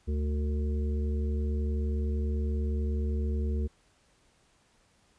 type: harmonic tone with a mistuned harmonic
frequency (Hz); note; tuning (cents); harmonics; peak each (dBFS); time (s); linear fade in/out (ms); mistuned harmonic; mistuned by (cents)
73.42; D2; 0; 1 / 3 / 5 / 6; -27 / -37 / -41 / -43; 0.07-3.68; 20; 6; +61
effects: pink hiss -66 dBFS RMS until 5.18 s + resampled to 22050 Hz